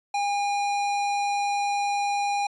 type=tone with hard clipping; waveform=sine; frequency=811 Hz; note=G#5; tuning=41 cents flat; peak=-25 dBFS; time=0.14-2.47 s; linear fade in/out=5 ms; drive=16 dB; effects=resampled to 22050 Hz